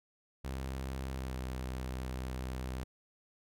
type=tone with pitch glide; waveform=sawtooth; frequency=66 to 63.94 Hz; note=C2 to C2; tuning=+16 to -39 cents; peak=-33 dBFS; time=0.44-2.84 s; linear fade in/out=10 ms; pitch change=-55 cents; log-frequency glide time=1.12-1.37 s; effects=none